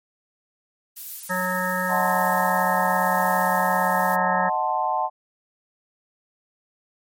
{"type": "noise with tremolo", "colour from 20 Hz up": "violet", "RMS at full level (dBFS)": -33, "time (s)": [0.96, 4.16], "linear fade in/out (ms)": 10, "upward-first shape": "sine", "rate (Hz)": 0.94, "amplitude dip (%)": 25}
{"type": "harmonic tone", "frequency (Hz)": 183.5, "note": "F#3", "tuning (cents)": -14, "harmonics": [1, 3, 5, 7, 9, 10], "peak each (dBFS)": [-29, -29, -29, -29, -29, -29], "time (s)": [1.29, 4.5], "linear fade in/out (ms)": 20}
{"type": "chord", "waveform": "sine", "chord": "D# diminished seventh", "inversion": "none", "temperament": "equal", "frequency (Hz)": [622.3, 740, 880, 1046.5], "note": ["D#5", "F#5", "A5", "C6"], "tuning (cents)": [0, 0, 0, 0], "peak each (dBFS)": [-30, -25, -24, -27], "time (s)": [1.88, 5.1], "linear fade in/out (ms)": 50}
{"effects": ["MP3 64 kbps"]}